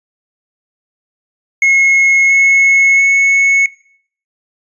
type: tone with pitch steps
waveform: triangle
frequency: 2171 / 2186 / 2201 Hz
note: C#7 / C#7 / C#7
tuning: -37 / -25 / -13 cents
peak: -5 dBFS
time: 1.62-3.66 s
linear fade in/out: 2 ms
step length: 680 ms
effects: noise-tail reverb RT60 0.6 s tail -22 dB re dry + resampled to 22050 Hz